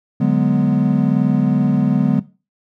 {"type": "chord", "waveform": "triangle", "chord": "G# half-diminished seventh", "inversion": "second", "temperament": "equal", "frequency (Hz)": [146.83, 185, 207.7, 246.9], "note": ["D3", "F#3", "G#3", "B3"], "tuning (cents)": [0, 0, 0, 0], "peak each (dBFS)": -16, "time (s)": [0.2, 2.2], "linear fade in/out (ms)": 10, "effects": ["noise-tail reverb RT60 0.3 s tail -17 dB re dry"]}